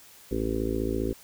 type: harmonic tone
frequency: 55 Hz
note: A1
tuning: in tune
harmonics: 1 / 2 / 4 / 5 / 6 / 7 / 8 / 9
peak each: -33 / -36 / -35 / -32 / -35 / -31 / -37 / -37 dBFS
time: 0.31-1.13 s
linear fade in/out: 5 ms
effects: white hiss -52 dBFS RMS until 1.23 s